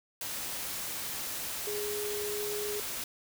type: tone in noise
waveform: sine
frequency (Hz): 415.3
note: G#4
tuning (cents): 0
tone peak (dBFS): -34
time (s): 1.67-2.8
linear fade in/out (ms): 2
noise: white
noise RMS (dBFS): -37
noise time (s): 0.21-3.04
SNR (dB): 0
effects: none